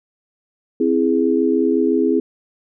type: chord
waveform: sine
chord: C augmented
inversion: none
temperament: equal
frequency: 261.6 / 329.6 / 415.3 Hz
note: C4 / E4 / G#4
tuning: 0 / 0 / 0 cents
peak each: -18 dBFS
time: 0.8-2.2 s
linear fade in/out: 5 ms
effects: none